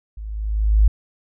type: tone with level ramp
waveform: sine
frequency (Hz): 52.9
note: G#1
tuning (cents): +33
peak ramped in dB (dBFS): -30 to -8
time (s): 0.17-0.88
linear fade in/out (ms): 5
effects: none